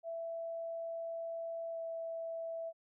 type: tone with pitch glide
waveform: sine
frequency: 664 to 659.8 Hz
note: E5 to E5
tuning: +12 to +1 cents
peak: -38 dBFS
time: 0.03-2.73 s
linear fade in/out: 50 ms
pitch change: -11 cents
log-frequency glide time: 1.72-1.77 s
effects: none

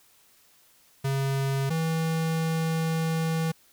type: tone pair in turn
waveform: square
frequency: 136.3 / 162.09 Hz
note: C#3 / E3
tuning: -29 / -29 cents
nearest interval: minor third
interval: 300 cents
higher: second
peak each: -25 dBFS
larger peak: neither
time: 1.04-1.7 / 1.7-3.52 s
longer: second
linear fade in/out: 10 ms
effects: white hiss -60 dBFS RMS until 3.72 s

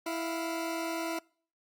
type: tone pair together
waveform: 20% pulse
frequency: 329.7 / 699.3 Hz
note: E4 / F5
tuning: 0 / +2 cents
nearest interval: octave + minor second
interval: 1302 cents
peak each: -28 / -35 dBFS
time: 0.06-1.19 s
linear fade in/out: 5 ms
effects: noise-tail reverb RT60 0.5 s tail -26 dB re dry + Opus 48 kbps

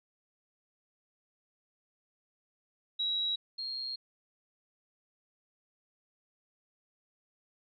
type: tone pair in turn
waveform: sine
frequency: 3869 / 4243 Hz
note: B7 / C8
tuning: -36 / +23 cents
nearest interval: major second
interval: 159 cents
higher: second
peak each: -29 / -35 dBFS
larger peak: first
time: 2.99-3.36 / 3.58-3.96 s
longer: second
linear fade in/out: 10 ms
effects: none

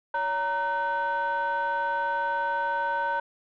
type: tone cluster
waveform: sine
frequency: 564 / 931 / 1518 Hz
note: C#5 / A#5 / F#6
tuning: +30 / -2 / +44 cents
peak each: -32 / -25 / -29 dBFS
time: 0.14-3.2 s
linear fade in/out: 5 ms
effects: tanh soft clip ceiling -20 dBFS

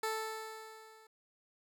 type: tone with level ramp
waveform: 15% pulse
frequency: 440 Hz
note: A4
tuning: in tune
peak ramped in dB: -26 to -52 dBFS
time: 0.03-1.07 s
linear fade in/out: 5 ms
effects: none

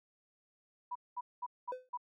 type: tone bursts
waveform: sine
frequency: 980 Hz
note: B5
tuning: 14 cents flat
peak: -36 dBFS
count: 5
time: 0.91-1.975 s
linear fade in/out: 10 ms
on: 45 ms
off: 210 ms
type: tone with exponential decay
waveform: triangle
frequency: 508 Hz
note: B4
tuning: 49 cents sharp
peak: -33 dBFS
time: 1.72-1.89 s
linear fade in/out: 2 ms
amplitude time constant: 36 ms
effects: none

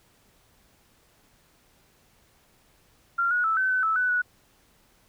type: tone with pitch steps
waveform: sine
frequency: 1383 / 1455 / 1315 / 1527 / 1513 / 1310 / 1494 / 1470 Hz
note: F6 / F#6 / E6 / G6 / F#6 / E6 / F#6 / F#6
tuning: -17 / -29 / -5 / -46 / +38 / -11 / +16 / -12 cents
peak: -21 dBFS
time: 3.18-4.22 s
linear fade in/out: 10 ms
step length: 130 ms
effects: pink hiss -62 dBFS RMS until 5.08 s

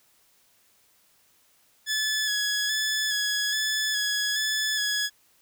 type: tone with vibrato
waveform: 15% pulse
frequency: 1704 Hz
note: G#6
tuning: 44 cents sharp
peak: -18 dBFS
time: 1.86-5.1 s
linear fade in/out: 50 ms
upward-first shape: square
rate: 1.2 Hz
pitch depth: 25 cents each way
effects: white hiss -63 dBFS RMS until 5.41 s

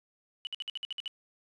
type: tone bursts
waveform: triangle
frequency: 2960 Hz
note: F#7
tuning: in tune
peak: -30 dBFS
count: 9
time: 0.45-1.078 s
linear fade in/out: 0 ms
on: 20 ms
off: 56 ms
effects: tanh soft clip ceiling -31 dBFS + resampled to 22050 Hz

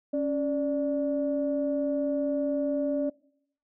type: tone pair together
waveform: sine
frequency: 277.2 / 587.3 Hz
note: C#4 / D5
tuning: 0 / 0 cents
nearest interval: octave + minor second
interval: 1300 cents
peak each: -27 dBFS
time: 0.13-3.1 s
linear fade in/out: 10 ms
effects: noise-tail reverb RT60 0.7 s tail -23 dB re dry + tanh soft clip ceiling -17 dBFS

